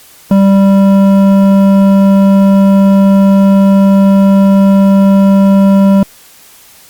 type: tone with hard clipping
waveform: triangle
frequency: 196 Hz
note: G3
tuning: in tune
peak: -5 dBFS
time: 0.31-6.03 s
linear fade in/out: 2 ms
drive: 14 dB
effects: white hiss -39 dBFS RMS until 6.89 s + Opus 48 kbps